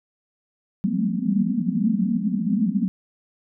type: band-pass noise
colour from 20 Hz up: pink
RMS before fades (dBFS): -22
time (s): 0.84-2.88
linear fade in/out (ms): 0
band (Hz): 180 to 250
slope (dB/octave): 96
effects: none